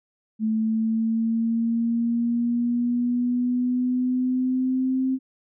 sine linear sweep, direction up, 218.4 to 262.6 Hz, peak -20 dBFS, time 0.39-5.19 s, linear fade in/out 50 ms, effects none

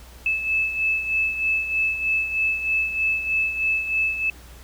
sine beating tone pair, 2613 / 2616.2 Hz, E7 / E7, -16 / -14 cents, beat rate 3.2 Hz, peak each -21 / -28 dBFS, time 0.26-4.3 s, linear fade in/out 2 ms, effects added 60 Hz sine -43 dBFS peak until 4.63 s + pink hiss -48 dBFS RMS until 4.63 s

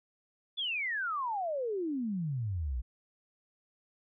sine exponential sweep, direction down, 3520 to 55.8 Hz, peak -31 dBFS, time 0.57-2.82 s, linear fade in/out 20 ms, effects none

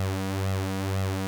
sawtooth tone with flanger, 96 Hz, G2, 36 cents flat, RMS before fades -28 dBFS, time 0-1.27 s, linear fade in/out 0 ms, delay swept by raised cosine 1.5 to 4.2 ms, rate 2 Hz, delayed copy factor +0.65, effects none

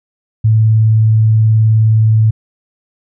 sine tone with vibrato, 110 Hz, A2, in tune, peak -6 dBFS, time 0.44-2.31 s, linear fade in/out 10 ms, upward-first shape square, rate 19 Hz, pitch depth 11 cents each way, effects none

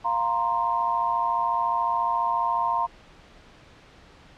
sine chord, F suspended fourth, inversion none, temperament equal, 698.5 / 932.3 / 1046.5 Hz, F5 / Bb5 / C6, 0 / 0 / 0 cents, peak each -30 / -24 / -26 dBFS, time 0.04-2.87 s, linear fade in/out 20 ms, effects pink hiss -51 dBFS RMS until 4.37 s + low-pass 4000 Hz 12 dB/octave

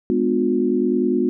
sine chord, G# diminished seventh, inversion none, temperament just, 207.7 / 249.2 / 299 / 358.8 Hz, G#3 / B3 / D4 / F4, 0 / +16 / +31 / +47 cents, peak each -24 / -20 / -25 / -20 dBFS, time 0.1-1.29 s, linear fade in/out 0 ms, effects none

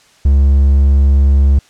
triangle tone with hard clipping, 69.3 Hz, C#2, in tune, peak -7 dBFS, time 0.25-1.59 s, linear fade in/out 5 ms, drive 6 dB, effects white hiss -48 dBFS RMS until 1.69 s + low-pass 7000 Hz 12 dB/octave

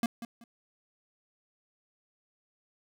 square tone with echo, 233.1 Hz, A#3, in tune, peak -26 dBFS, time 0.03-0.06 s, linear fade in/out 2 ms, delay 190 ms, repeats 2, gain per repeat -12 dB, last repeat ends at 0.44 s, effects none

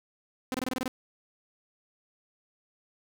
sawtooth tone bursts, 257 Hz, C4, 31 cents flat, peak -25 dBFS, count 8, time 0.52-0.879 s, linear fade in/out 0 ms, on 23 ms, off 25 ms, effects none

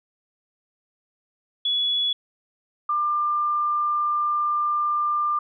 sine tone pair in turn, 3394 / 1194.1 Hz, G#7 / D6, +37 / +28 cents, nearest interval octave + tritone, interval 1809 cents, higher first, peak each -20 dBFS, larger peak neither, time 1.65-2.13 / 2.89-5.39 s, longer second, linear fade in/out 5 ms, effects none

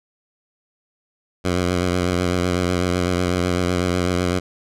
10% pulse tone with vibrato, 89.6 Hz, F2, 45 cents sharp, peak -10 dBFS, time 1.44-4.4 s, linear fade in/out 20 ms, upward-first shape triangle, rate 8 Hz, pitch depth 48 cents each way, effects low-pass 9000 Hz 12 dB/octave

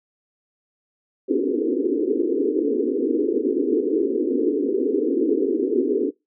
white band-pass noise, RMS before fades -21 dBFS, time 1.28-6.11 s, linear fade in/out 20 ms, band 250 to 460 Hz, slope 96 dB/octave, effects noise-tail reverb RT60 0.2 s tail -23 dB re dry

